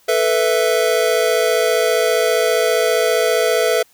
square chord, A suspended second, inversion none, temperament just, 440 / 495 / 660 Hz, A4 / B4 / E5, 0 / +4 / +2 cents, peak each -19 dBFS, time 0.08-3.83 s, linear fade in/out 10 ms, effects white hiss -54 dBFS RMS until 3.93 s

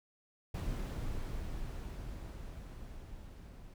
brown noise with level ramp, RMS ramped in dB -36 to -51 dBFS, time 0.54-3.74 s, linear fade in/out 5 ms, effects none

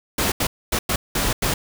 pink noise bursts at uneven times, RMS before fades -21 dBFS, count 6, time 0.18-0.32 / 0.4-0.47 / 0.72-0.79 / 0.89-0.96 / 1.15-1.33 / 1.42-1.54 s, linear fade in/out 5 ms, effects none

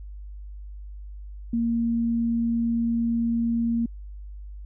sine tone, 232.2 Hz, A#3, 7 cents flat, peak -21 dBFS, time 1.53-3.86 s, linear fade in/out 5 ms, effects added 50 Hz sine -36 dBFS peak until 4.65 s

